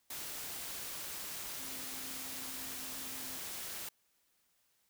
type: tone in noise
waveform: sine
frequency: 261.6 Hz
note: C4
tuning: in tune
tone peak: -54 dBFS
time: 1.59-3.38 s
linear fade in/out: 5 ms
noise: white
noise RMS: -43 dBFS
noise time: 0.1-3.89 s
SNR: -14 dB
effects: white hiss -75 dBFS RMS until 4.89 s